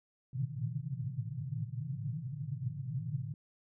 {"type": "band-pass noise", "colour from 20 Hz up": "pink", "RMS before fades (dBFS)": -38, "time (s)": [0.33, 3.34], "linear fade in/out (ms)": 2, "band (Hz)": [110, 160], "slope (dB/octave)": 96, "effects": []}